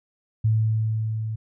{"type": "tone with level ramp", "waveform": "sine", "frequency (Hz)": 110, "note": "A2", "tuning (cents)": 0, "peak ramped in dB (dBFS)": [-16, -26], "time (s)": [0.44, 1.36], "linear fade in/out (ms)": 10, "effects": []}